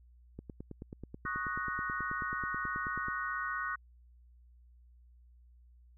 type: click train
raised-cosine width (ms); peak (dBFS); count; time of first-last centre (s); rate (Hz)
3; -30; 26; 0.39-3.084; 9.28
type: chord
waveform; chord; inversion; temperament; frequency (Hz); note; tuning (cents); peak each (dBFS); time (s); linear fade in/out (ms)
sine; D# minor seventh; third; equal; 1108.7 / 1244.5 / 1480 / 1864.7; C#6 / D#6 / F#6 / A#6; 0 / 0 / 0 / 0; -40 / -40 / -37 / -41; 1.25-3.76; 10
effects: added 60 Hz sine -57 dBFS peak until 5.97 s